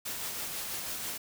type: noise with tremolo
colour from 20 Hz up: white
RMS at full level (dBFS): -36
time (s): 0.05-1.18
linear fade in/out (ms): 10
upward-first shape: sine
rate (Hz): 6.1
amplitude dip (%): 25
effects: none